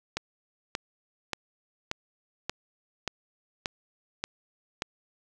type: click train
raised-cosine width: 0.2 ms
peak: -12 dBFS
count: 9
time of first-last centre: 0.17-4.821 s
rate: 1.72 Hz
effects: none